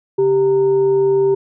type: tone with frequency modulation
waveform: sine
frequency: 392 Hz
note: G4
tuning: in tune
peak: -11 dBFS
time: 0.18-1.35 s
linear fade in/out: 10 ms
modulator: 531 Hz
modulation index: 0.26
effects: none